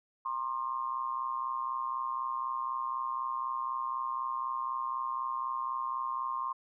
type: tone with amplitude modulation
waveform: sine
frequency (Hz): 1064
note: C6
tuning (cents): +29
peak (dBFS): -28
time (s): 0.25-6.53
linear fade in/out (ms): 10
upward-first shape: sine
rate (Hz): 124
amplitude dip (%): 80
effects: none